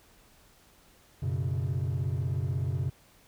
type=chord; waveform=triangle; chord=F# suspended fourth; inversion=none; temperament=equal with one note detuned; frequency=92.5 / 122.26 / 138.59 Hz; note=F#2 / B2 / C#3; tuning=0 / -17 / 0 cents; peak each=-29 dBFS; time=1.22-2.9 s; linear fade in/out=10 ms; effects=tanh soft clip ceiling -21 dBFS + pink hiss -60 dBFS RMS until 3.27 s